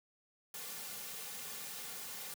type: noise with comb filter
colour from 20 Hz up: white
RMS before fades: -45 dBFS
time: 0.54-2.34 s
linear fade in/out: 2 ms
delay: 3.1 ms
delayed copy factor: -0.75
effects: high-pass 150 Hz 12 dB/octave